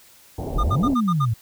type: low-pass noise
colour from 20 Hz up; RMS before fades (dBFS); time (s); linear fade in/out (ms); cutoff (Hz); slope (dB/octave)
pink; -28; 0.38-0.94; 5; 830; 48
type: exponential two-way sweep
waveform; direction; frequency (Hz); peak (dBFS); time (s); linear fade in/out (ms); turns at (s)
sine; up then down; 32.7 to 293.7 to 105.2; -18; 0.55-1.34; 10; 0.88
type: tone bursts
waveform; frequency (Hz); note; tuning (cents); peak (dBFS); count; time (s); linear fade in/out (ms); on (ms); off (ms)
triangle; 1215; D#6; -42; -19; 6; 0.58-1.255; 10; 55; 69
effects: white hiss -51 dBFS RMS until 1.41 s